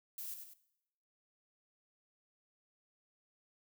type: noise with echo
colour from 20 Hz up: violet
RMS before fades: -44 dBFS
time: 0.18-0.34 s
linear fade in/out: 2 ms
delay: 98 ms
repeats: 2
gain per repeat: -6 dB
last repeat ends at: 0.536 s
effects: noise-tail reverb RT60 0.8 s tail -17 dB re dry